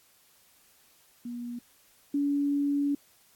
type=tone pair in turn; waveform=sine; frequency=240 / 284.9 Hz; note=B3 / C#4; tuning=-49 / +48 cents; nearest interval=minor third; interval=297 cents; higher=second; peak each=-34 / -24 dBFS; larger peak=second; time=1.25-1.59 / 2.14-2.95 s; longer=second; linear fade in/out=5 ms; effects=white hiss -62 dBFS RMS until 3.35 s + AAC 64 kbps